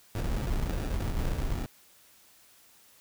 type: noise with sample-and-hold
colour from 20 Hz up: brown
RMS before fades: -30 dBFS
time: 0.15-1.66 s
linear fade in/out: 2 ms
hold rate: 1050 Hz
effects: white hiss -59 dBFS RMS until 3 s